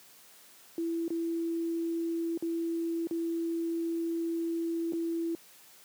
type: tone with dropouts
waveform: sine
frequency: 333.2 Hz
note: E4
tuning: 19 cents sharp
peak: -29 dBFS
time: 0.78-5.35 s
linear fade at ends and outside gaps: 1 ms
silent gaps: 1.08-1.104 / 2.375-2.424 / 3.071-3.11 / 4.923-4.933 s
effects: white hiss -56 dBFS RMS until 5.84 s + high-pass 150 Hz 12 dB/octave